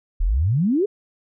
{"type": "exponential sweep", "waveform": "sine", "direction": "up", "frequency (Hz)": [34.65, 435.6], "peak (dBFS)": -16, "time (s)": [0.2, 0.86], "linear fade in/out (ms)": 10, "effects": []}